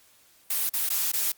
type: noise with dropouts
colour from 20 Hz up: blue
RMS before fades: -26 dBFS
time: 0.5-1.32 s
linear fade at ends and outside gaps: 5 ms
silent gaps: 0.693-0.736 / 0.891-0.901 / 1.119-1.135 s
effects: white hiss -59 dBFS RMS until 1.37 s + Opus 48 kbps